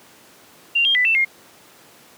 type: tone with pitch steps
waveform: sine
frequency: 2776 / 3212 / 1990 / 2667 / 2130 Hz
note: F7 / G7 / B6 / E7 / C7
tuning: -11 / +41 / +13 / +20 / +30 cents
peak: -14 dBFS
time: 0.75-1.25 s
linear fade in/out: 10 ms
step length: 100 ms
effects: pink hiss -48 dBFS RMS until 2.17 s + high-pass 200 Hz 12 dB/octave